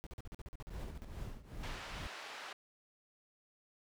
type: noise bursts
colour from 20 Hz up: brown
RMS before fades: -46 dBFS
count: 15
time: 0.04-1.046 s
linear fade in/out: 0 ms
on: 26 ms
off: 44 ms
type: noise with tremolo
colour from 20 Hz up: brown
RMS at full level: -42 dBFS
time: 0.7-2.07 s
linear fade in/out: 5 ms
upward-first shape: triangle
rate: 2.4 Hz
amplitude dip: 90%
type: band-pass noise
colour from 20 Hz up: pink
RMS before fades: -48 dBFS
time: 1.63-2.53 s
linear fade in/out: 5 ms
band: 740 to 3900 Hz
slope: 12 dB/octave
effects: none